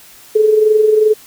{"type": "tone with amplitude modulation", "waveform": "sine", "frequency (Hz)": 430.3, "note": "A4", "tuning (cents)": -39, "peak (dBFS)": -5, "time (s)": [0.35, 1.14], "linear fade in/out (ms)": 10, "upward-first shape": "sine", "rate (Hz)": 22.6, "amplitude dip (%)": 55, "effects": ["white hiss -41 dBFS RMS until 1.26 s"]}